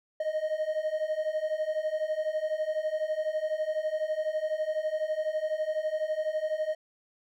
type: beating tone pair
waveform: triangle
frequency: 614 / 626 Hz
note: D#5 / D#5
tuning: -23 / +10 cents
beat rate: 12 Hz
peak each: -30 / -28 dBFS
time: 0.2-6.75 s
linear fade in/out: 5 ms
effects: none